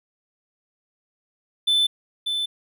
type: tone with echo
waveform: triangle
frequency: 3520 Hz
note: A7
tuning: in tune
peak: -15 dBFS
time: 1.67-1.87 s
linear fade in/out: 10 ms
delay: 590 ms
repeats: 1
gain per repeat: -6 dB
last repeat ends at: 2.46 s
effects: none